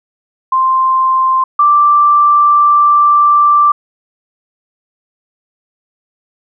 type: tone pair in turn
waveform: sine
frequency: 1046.5 / 1174.7 Hz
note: C6 / D6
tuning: 0 / 0 cents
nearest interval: major second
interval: 200 cents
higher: second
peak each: -8 / -5 dBFS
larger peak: second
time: 0.52-1.44 / 1.59-3.72 s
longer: second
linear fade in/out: 5 ms
effects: none